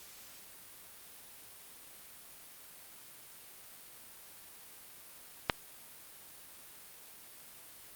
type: click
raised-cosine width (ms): 0.3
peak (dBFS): -8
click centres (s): 5.498
effects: white hiss -53 dBFS RMS until 7.95 s + Opus 48 kbps

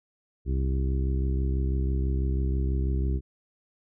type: harmonic tone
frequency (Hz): 66.1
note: C2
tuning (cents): +18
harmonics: 1 / 2 / 3 / 4 / 5 / 6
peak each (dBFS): -24 / -32 / -38 / -40 / -38 / -40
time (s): 0.45-3.21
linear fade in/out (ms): 50
effects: none

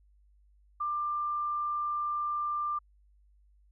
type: tone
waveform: sine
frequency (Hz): 1189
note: D6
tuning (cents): +21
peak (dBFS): -29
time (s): 0.8-2.79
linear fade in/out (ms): 10
effects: added 50 Hz sine -60 dBFS peak until 3.71 s

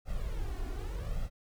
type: noise with flanger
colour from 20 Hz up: brown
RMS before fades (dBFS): -35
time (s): 0.05-1.3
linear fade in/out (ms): 50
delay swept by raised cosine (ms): 1.5 to 2.8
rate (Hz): 0.86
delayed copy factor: +0.75
effects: none

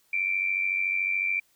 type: tone with amplitude modulation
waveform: sine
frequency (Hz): 2349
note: D7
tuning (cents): 0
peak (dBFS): -21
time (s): 0.13-1.4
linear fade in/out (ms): 5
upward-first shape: sine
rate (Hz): 93.8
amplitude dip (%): 65
effects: white hiss -66 dBFS RMS until 1.55 s

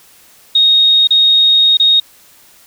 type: tone with dropouts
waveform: sine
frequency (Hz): 3732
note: A#7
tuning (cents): +1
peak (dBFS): -6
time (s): 0.55-2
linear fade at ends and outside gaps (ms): 5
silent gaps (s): 1.073-1.106 / 1.771-1.798
effects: white hiss -45 dBFS RMS until 2.66 s

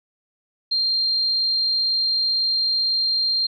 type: tone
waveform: sine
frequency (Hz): 4186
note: C8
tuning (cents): 0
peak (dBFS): -18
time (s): 0.71-3.47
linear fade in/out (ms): 10
effects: none

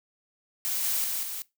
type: noise with echo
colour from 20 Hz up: blue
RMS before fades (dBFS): -29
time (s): 0.65-1.04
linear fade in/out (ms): 0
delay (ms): 190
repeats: 2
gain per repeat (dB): -3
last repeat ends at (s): 1.42
effects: noise-tail reverb RT60 0.2 s tail -20 dB re dry

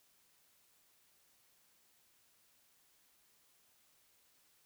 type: silence
effects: white hiss -71 dBFS RMS until 4.65 s

